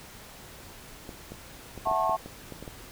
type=clicks; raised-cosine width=2 ms; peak=-26 dBFS; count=10; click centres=1.092 / 1.32 / 1.777 / 1.871 / 1.914 / 2.095 / 2.26 / 2.523 / 2.626 / 2.678 s
type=chord; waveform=sine; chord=F# minor seventh; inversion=third; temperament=equal with one note detuned; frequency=659.3 / 740 / 880 / 1085.9 Hz; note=E5 / F#5 / A5 / C#6; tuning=0 / 0 / 0 / -36 cents; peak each=-29 / -30 / -29 / -28 dBFS; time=1.85-2.17 s; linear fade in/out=20 ms
effects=pink hiss -47 dBFS RMS until 2.91 s